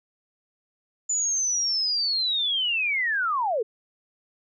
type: linear sweep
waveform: sine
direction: down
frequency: 7040 to 405.7 Hz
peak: -22 dBFS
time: 1.09-3.63 s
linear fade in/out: 10 ms
effects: none